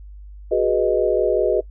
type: chord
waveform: sine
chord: G# minor seventh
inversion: third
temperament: equal with one note detuned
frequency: 370 / 415.3 / 491 / 622.3 Hz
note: F#4 / G#4 / B4 / D#5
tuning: 0 / 0 / -10 / 0 cents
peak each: -21 dBFS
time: 0.51-1.61 s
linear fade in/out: 10 ms
effects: noise-tail reverb RT60 0.1 s tail -22 dB re dry + added 50 Hz sine -36 dBFS peak until 1.7 s